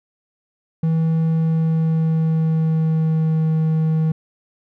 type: tone with pitch glide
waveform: triangle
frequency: 161.9 to 158.75 Hz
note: E3 to D#3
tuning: -31 to +35 cents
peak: -13 dBFS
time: 0.83-4.12 s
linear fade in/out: 5 ms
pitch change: -34 cents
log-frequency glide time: 1.25-3.52 s
effects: none